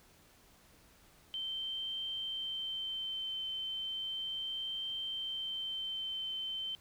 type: tone with vibrato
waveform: sine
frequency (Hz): 3106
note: G7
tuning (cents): -17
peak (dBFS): -36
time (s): 1.34-6.75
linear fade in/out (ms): 0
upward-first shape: triangle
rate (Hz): 0.35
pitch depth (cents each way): 13
effects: pink hiss -63 dBFS RMS until 6.8 s